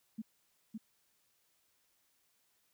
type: tone with echo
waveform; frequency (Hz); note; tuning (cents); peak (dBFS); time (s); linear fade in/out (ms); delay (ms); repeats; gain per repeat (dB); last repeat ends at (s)
sine; 220; A3; 0; -37; 0.18-0.22; 10; 560; 1; -2; 0.78
effects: white hiss -75 dBFS RMS until 2.73 s

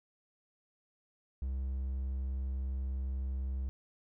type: tone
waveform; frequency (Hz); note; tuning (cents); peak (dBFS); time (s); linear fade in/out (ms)
triangle; 65.9; C2; +13; -31; 1.42-3.69; 0
effects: none

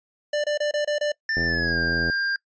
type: tone bursts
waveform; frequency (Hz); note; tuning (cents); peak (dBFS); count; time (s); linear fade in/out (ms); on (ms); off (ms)
square; 592; D5; +14; -22; 6; 0.33-1.12; 5; 110; 26
type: tone with pitch glide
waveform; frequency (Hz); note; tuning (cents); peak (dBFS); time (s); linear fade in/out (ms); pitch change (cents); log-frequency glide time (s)
square; 1783 to 1597.7; A6 to G6; +22 to +33; -23; 1.29-2.36; 2; -189; 1.45-1.79
type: click train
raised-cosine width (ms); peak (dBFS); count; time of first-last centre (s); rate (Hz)
2; -16; 62; 1.37-2.099; 83.7
effects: noise-tail reverb RT60 0.1 s tail -23 dB re dry + resampled to 16000 Hz

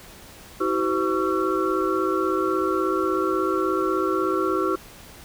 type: tone cluster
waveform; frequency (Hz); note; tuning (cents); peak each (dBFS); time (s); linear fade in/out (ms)
sine; 324 / 380.4 / 510 / 1120 / 1352; E4 / F#4 / C5 / C#6 / E6; -30 / +48 / -44 / +18 / +43; -26 / -24 / -30 / -29 / -27; 0.6-4.76; 10
effects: pink hiss -45 dBFS RMS until 5.24 s

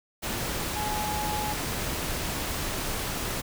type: tone in noise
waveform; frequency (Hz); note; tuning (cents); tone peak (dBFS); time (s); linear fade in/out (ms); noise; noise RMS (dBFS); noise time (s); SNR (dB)
sine; 843; G#5; +26; -30; 0.75-1.54; 20; pink; -31; 0.22-3.42; -2
effects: none

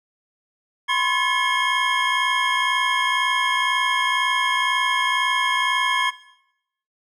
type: tone cluster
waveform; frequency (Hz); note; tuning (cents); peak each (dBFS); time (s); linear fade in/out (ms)
triangle; 1010 / 1072 / 1712 / 2173 / 3229; B5 / C6 / A6 / C#7 / G#7; +39 / +42 / -48 / -35 / -49; -23; 0.88-6.11; 20
effects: noise-tail reverb RT60 0.8 s tail -17 dB re dry

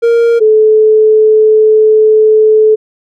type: tone pair in turn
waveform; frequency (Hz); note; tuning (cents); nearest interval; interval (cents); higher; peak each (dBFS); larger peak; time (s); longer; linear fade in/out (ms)
triangle / sine; 466.2 / 433.1; A#4 / A4; 0 / -27; minor second; 127; first; -3; neither; 0.02-0.4 / 0.4-2.76; second; 20
effects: none

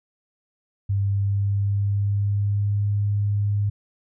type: tone with pitch glide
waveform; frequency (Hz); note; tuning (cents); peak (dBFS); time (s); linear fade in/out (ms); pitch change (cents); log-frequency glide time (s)
sine; 99.3 to 102.33; G2 to G#2; +23 to -25; -19; 0.89-3.7; 10; +52; 0.99-2.87
effects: none

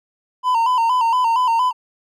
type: tone with vibrato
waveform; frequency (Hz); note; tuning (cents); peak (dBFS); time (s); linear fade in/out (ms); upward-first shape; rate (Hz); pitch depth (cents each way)
triangle; 960; B5; -49; -12; 0.43-1.73; 50; square; 4.3; 80
effects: none

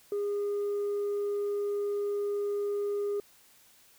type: tone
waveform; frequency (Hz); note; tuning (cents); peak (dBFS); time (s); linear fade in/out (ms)
sine; 408.2; G#4; -30; -26; 0.12-3.2; 2
effects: tanh soft clip ceiling -27 dBFS + white hiss -60 dBFS RMS until 3.98 s

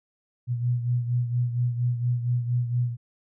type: beating tone pair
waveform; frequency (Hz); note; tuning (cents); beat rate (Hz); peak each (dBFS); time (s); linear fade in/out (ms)
sine; 121.1 / 125.4; B2 / B2; -34 / +27; 4.3; -23 / -30; 0.47-2.97; 50
effects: none

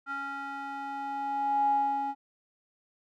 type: tone with band-pass filter sweep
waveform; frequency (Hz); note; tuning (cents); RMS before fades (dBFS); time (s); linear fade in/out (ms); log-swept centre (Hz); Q
square; 277.2; C#4; 0; -31; 0.06-2.15; 50; 1300 to 730; 9.9
effects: none

